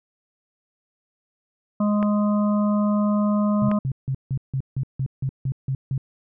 harmonic tone, 207.7 Hz, G#3, in tune, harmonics 1 / 3 / 5 / 6, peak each -18 / -28 / -32 / -34 dBFS, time 1.8-3.79 s, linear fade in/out 5 ms
clicks, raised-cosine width 0.5 ms, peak -15 dBFS, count 2, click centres 2.028 / 3.715 s
sine tone bursts, 133.3 Hz, C3, 33 cents sharp, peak -21 dBFS, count 11, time 3.62-5.979 s, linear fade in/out 2 ms, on 69 ms, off 160 ms
effects none

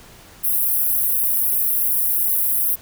pink high-pass noise, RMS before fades -19 dBFS, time 0.43-2.76 s, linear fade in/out 20 ms, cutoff 11000 Hz, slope 48 dB/octave, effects pink hiss -45 dBFS RMS until 2.81 s

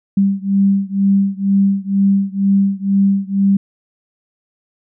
sine beating tone pair, 196 / 198.1 Hz, G3 / G3, 0 / +18 cents, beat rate 2.1 Hz, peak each -14 / -15 dBFS, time 0.17-3.57 s, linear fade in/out 5 ms, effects none

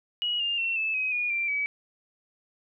sine tone with pitch steps, 2907 / 2808 / 2712 / 2620 / 2531 / 2444 / 2361 / 2281 Hz, F#7 / F7 / E7 / E7 / D#7 / D#7 / D7 / C#7, -31 / +9 / +49 / -11 / +29 / -32 / +9 / +49 cents, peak -25 dBFS, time 0.22-1.66 s, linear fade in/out 0 ms, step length 180 ms, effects none

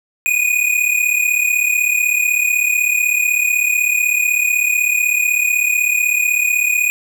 square tone pair together, 2453 / 2489 Hz, D#7 / D#7, -25 / 0 cents, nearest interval unison, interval 25 cents, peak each -17 dBFS, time 0.26-6.9 s, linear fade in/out 0 ms, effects none

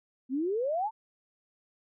sine exponential sweep, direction up, 246.9 to 921 Hz, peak -27 dBFS, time 0.29-0.91 s, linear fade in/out 50 ms, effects none

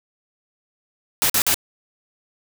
white noise bursts, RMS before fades -18 dBFS, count 3, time 1.22-1.543 s, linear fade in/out 0 ms, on 77 ms, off 46 ms, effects none

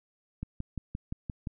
click train, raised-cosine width 5 ms, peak -22 dBFS, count 7, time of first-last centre 0.43-1.472 s, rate 5.76 Hz, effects none

